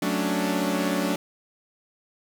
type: chord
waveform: sawtooth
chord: D major seventh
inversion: first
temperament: equal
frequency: 185 / 220 / 277.2 / 293.7 Hz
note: F#3 / A3 / C#4 / D4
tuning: 0 / 0 / 0 / 0 cents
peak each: -24 / -26 / -26 / -24 dBFS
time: 0.02-1.16 s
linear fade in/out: 5 ms
effects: 8-bit